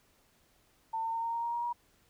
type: tone with pitch steps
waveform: sine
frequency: 899 / 906.8 / 914.7 / 922.7 / 930.7 / 938.8 / 947 / 955.2 Hz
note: A5 / A#5 / A#5 / A#5 / A#5 / A#5 / A#5 / A#5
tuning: +37 / -48 / -33 / -18 / -3 / +12 / +27 / +42 cents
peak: -31 dBFS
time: 0.93-1.73 s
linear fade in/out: 10 ms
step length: 100 ms
effects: pink hiss -68 dBFS RMS until 2.09 s